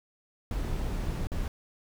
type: noise with dropouts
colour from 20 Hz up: brown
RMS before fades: -31 dBFS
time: 0.51-1.48 s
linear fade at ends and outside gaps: 1 ms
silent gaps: 1.271-1.318 s
effects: none